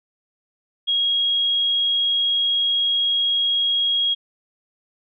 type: tone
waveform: sine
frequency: 3288 Hz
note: G#7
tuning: 18 cents flat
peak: -17 dBFS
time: 0.87-4.15 s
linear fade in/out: 20 ms
effects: none